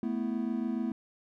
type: chord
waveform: triangle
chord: A suspended second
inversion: none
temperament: equal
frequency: 220 / 246.9 / 329.6 Hz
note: A3 / B3 / E4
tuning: 0 / 0 / 0 cents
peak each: -31 / -31 / -35 dBFS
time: 0.03-0.92 s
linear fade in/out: 2 ms
effects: none